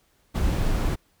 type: noise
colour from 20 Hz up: brown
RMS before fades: -23 dBFS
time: 0.34-0.96 s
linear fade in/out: 20 ms
effects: pink hiss -65 dBFS RMS until 1.2 s